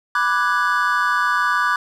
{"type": "chord", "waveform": "triangle", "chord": "G# half-diminished seventh", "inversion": "first", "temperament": "equal", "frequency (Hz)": [987.8, 1174.7, 1480, 1661.2], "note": ["B5", "D6", "F#6", "G#6"], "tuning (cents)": [0, 0, 0, 0], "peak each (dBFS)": [-22, -18, -19, -22], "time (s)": [0.15, 1.76], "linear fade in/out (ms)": 2, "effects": []}